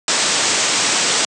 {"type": "low-pass noise", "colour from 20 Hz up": "white", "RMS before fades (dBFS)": -17, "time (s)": [0.08, 1.25], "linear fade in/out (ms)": 2, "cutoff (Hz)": 8400, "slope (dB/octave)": 96, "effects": ["high-pass 200 Hz 12 dB/octave"]}